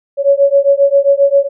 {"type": "beating tone pair", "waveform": "sine", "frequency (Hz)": [555, 562.5], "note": ["C#5", "C#5"], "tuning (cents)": [2, 25], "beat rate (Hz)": 7.5, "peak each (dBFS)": -10, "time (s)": [0.17, 1.49], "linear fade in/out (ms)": 50, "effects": []}